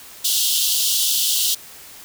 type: high-pass noise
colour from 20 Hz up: pink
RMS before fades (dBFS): -19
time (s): 0.24-1.55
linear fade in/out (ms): 10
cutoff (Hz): 2900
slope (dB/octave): 96
effects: white hiss -41 dBFS RMS until 2.04 s